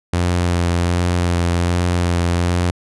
sawtooth tone with vibrato, 87.31 Hz, F2, in tune, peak -11 dBFS, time 0.13-2.71 s, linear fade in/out 5 ms, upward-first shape sine, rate 1.3 Hz, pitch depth 19 cents each way, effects resampled to 24000 Hz

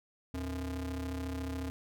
square ring-modulated tone, 94.5 Hz, F#2, 37 cents sharp, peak -33 dBFS, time 0.34-1.7 s, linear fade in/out 0 ms, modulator 172 Hz, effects none

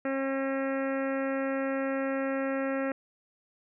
harmonic tone, 270 Hz, C#4, 45 cents flat, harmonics 1 / 2 / 3 / 4 / 5 / 6 / 7 / 8 / 9 / 10, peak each -31 / -31 / -43 / -46 / -40 / -42 / -41 / -48 / -48 / -53 dBFS, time 0.05-2.92 s, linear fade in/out 2 ms, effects none

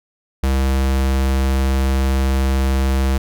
square tone, 66.6 Hz, C2, 31 cents sharp, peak -15 dBFS, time 0.43-3.18 s, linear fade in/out 5 ms, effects none

